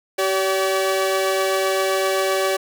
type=tone pair together; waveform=sawtooth; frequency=383.7 / 571.7 Hz; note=G4 / D5; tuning=-37 / -47 cents; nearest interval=perfect fifth; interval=690 cents; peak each=-17 dBFS; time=0.18-2.57 s; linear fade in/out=10 ms; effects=none